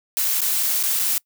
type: noise with dropouts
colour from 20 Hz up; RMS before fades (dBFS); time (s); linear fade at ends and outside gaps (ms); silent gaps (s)
blue; -21; 0.17-1.18; 0; 0.406-0.417 / 0.628-0.632 / 0.828-0.836 / 0.992-0.996
effects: noise-tail reverb RT60 0.1 s tail -25 dB re dry